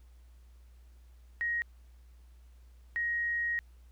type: tone bursts at uneven times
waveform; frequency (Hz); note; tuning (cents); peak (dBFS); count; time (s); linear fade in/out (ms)
sine; 1883; A#6; +17; -29; 2; 1.41-1.62 / 2.96-3.59; 0
effects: added 60 Hz sine -53 dBFS peak until 3.91 s + pink hiss -71 dBFS RMS until 3.91 s